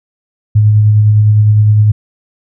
sine tone with tremolo, 106.1 Hz, G#2, 38 cents sharp, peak -3 dBFS, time 0.55-1.92 s, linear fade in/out 10 ms, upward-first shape sine, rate 9.8 Hz, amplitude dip 25%, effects none

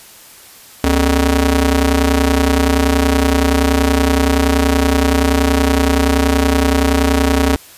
sawtooth ring-modulated tone, 171.4 Hz, F3, 32 cents flat, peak -4 dBFS, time 0.84-7.56 s, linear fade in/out 0 ms, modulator 101 Hz, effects white hiss -40 dBFS RMS until 7.77 s + resampled to 32000 Hz

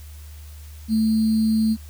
sine tone with sample-and-hold, 220 Hz, A3, in tune, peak -16 dBFS, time 0.88-1.77 s, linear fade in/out 50 ms, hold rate 4410 Hz, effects added 75 Hz sine -37 dBFS peak until 1.89 s + white hiss -50 dBFS RMS until 1.89 s

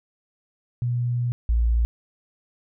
sine tone pair in turn, 121.4 / 57.71 Hz, B2 / A#1, -29 / -17 cents, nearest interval octave + minor second, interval 1288 cents, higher first, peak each -21 / -17 dBFS, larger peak second, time 0.82-1.32 / 1.49-1.85 s, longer first, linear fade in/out 0 ms, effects none

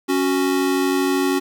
square tone pair together, 277.2 / 370 Hz, C#4 / F#4, 0 / 0 cents, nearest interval perfect fourth, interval 500 cents, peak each -20 / -21 dBFS, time 0.08-1.4 s, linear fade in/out 20 ms, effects 9-bit

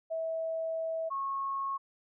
sine tone pair in turn, 650 / 1093.2 Hz, E5 / C#6, -24 / -24 cents, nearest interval major sixth, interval 900 cents, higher second, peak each -31 / -31 dBFS, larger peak neither, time 0.1-1.1 / 1.1-1.78 s, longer first, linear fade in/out 20 ms, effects none

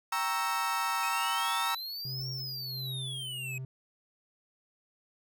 35% pulse chord, G diminished seventh, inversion none, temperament equal, 784 / 932.3 / 1108.7 / 1318.5 Hz, G5 / Bb5 / Db6 / Fb6, 0 / 0 / 0 / 0 cents, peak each -37 / -31 / -37 / -31 dBFS, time 0.12-1.75 s, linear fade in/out 5 ms
square exponential two-way sweep, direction up then down, 2509 to 5588 to 2509 Hz, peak -37 dBFS, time 1.03-3.58 s, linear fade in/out 2 ms, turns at 2.3 s
triangle tone with tremolo, 130.81 Hz, C3, in tune, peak -34 dBFS, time 2.05-3.65 s, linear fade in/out 2 ms, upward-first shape sine, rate 1.4 Hz, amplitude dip 60%
effects none

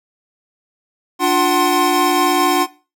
square tone cluster, 294.2 / 353.6 / 753 / 1056 Hz, D4 / F4 / F#5 / C6, +3 / +22 / +30 / +16 cents, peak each -19 dBFS, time 1.19-2.67 s, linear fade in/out 50 ms, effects noise-tail reverb RT60 0.3 s tail -17 dB re dry

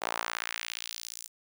sawtooth tone with high-pass filter sweep, 57.2 Hz, A#1, 32 cents flat, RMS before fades -37 dBFS, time 0.01-1.28 s, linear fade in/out 20 ms, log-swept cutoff 710 to 7800 Hz, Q 1.4, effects none

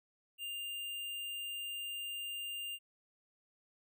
square tone, 2800 Hz, F7, 4 cents sharp, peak -40 dBFS, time 0.38-2.79 s, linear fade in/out 50 ms, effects none

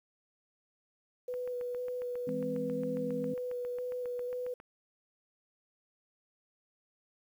sine tone with vibrato, 493.9 Hz, B4, in tune, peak -34 dBFS, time 1.28-4.54 s, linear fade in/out 5 ms, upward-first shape square, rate 2 Hz, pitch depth 11 cents each way
click train, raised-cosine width 0.5 ms, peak -35 dBFS, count 25, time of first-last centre 1.34-4.601 s, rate 7.36 Hz
sine chord, E augmented, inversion none, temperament just, 164.81 / 206 / 257.5 Hz, E3 / G#3 / B#3, 0 / -14 / -28 cents, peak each -41 / -40 / -37 dBFS, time 2.27-3.34 s, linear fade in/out 5 ms
effects 10-bit

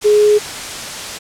sine tone in noise, 418.9 Hz, G#4, 15 cents sharp, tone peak -7 dBFS, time 0.04-0.39 s, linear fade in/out 20 ms, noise white, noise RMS -25 dBFS, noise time 0.01-1.19 s, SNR +15 dB, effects low-pass 8000 Hz 12 dB/octave

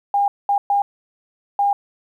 sine tone bursts at uneven times, 807 Hz, G#5, 50 cents flat, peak -14 dBFS, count 4, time 0.14-0.28 / 0.49-0.58 / 0.7-0.82 / 1.59-1.73 s, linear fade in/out 2 ms, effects 9-bit

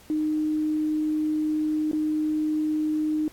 sine tone with dropouts, 307.5 Hz, D#4, 20 cents flat, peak -22 dBFS, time 0.1-3.28 s, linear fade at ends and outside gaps 1 ms, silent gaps 1.914-1.931 s, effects pink hiss -52 dBFS RMS until 3.32 s + AAC 64 kbps

